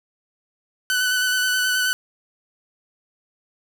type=tone with vibrato; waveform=sawtooth; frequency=1500 Hz; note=F#6; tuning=23 cents sharp; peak=-15 dBFS; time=0.9-1.93 s; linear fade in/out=0 ms; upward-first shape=square; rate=9.4 Hz; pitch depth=17 cents each way; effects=7-bit